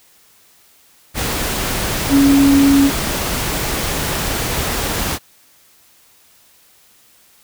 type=tone in noise; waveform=sine; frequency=278.1 Hz; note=C#4; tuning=6 cents sharp; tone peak=-8 dBFS; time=2.09-2.91 s; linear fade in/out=50 ms; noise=pink; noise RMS=-20 dBFS; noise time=1.14-5.19 s; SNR=+9 dB; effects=white hiss -51 dBFS RMS until 7.43 s

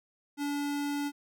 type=tone; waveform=square; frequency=287.7 Hz; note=D4; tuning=36 cents flat; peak=-31 dBFS; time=0.37-1.12 s; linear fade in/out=50 ms; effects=none

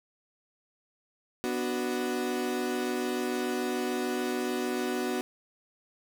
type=chord; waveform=35% pulse; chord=B minor; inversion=none; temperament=equal; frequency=246.9 / 293.7 / 370 Hz; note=B3 / D4 / F#4; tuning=0 / 0 / 0 cents; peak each=-31 / -35 / -30 dBFS; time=1.44-5.21 s; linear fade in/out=0 ms; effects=none

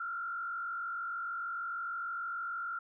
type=tone with frequency modulation; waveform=sine; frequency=1380 Hz; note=F6; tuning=21 cents flat; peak=-35 dBFS; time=0-2.79 s; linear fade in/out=5 ms; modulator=46.5 Hz; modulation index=1; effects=none

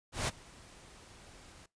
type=noise with ADSR envelope; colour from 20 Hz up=pink; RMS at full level=-31 dBFS; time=0.12-1.66 s; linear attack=160 ms; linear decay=23 ms; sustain=-24 dB; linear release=5 ms; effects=noise-tail reverb RT60 0.2 s tail -21 dB re dry + resampled to 22050 Hz

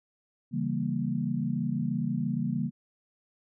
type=chord; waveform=sine; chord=C# diminished seventh; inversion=none; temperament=equal; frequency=138.59 / 164.81 / 196 / 233.1 Hz; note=C#3 / E3 / G3 / Bb3; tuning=0 / 0 / 0 / 0 cents; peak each=-33 / -33 / -33 / -31 dBFS; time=0.51-2.71 s; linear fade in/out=50 ms; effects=none

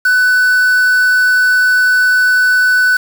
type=tone with quantisation; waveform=triangle; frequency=1498 Hz; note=F#6; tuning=21 cents sharp; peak=-6 dBFS; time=0.05-2.97 s; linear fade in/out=5 ms; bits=4; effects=none

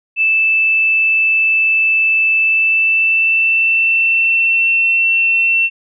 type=tone with pitch glide; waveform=sine; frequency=2637 to 2699 Hz; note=E7 to E7; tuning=0 to +40 cents; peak=-10 dBFS; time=0.16-5.7 s; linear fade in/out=50 ms; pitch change=+40 cents; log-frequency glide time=2.4-4.7 s; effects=none

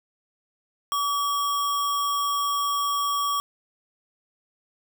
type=tone with sample-and-hold; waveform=sine; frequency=1145 Hz; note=D6; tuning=44 cents flat; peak=-22 dBFS; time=0.92-3.4 s; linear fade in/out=0 ms; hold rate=4410 Hz; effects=none

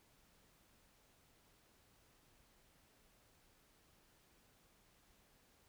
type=silence; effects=pink hiss -71 dBFS RMS until 5.68 s

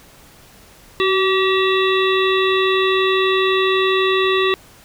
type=harmonic tone with a mistuned harmonic; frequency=384 Hz; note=G4; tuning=36 cents flat; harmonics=1 / 3 / 5 / 7 / 9 / 10; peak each=-16 / -21 / -23 / -24 / -26 / -26 dBFS; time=1-4.54 s; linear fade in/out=0 ms; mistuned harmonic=1; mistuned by=-24 cents; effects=pink hiss -46 dBFS RMS until 4.84 s

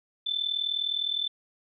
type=tone with amplitude modulation; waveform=sine; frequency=3526 Hz; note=A7; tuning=3 cents sharp; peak=-23 dBFS; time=0.26-1.28 s; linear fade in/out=10 ms; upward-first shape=sine; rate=39.8 Hz; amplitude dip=80%; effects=none

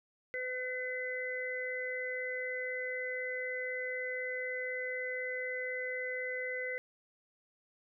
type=harmonic tone; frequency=506 Hz; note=B4; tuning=42 cents sharp; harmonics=1 / 3 / 4; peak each=-39 / -45 / -37 dBFS; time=0.34-6.78 s; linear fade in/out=0 ms; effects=none

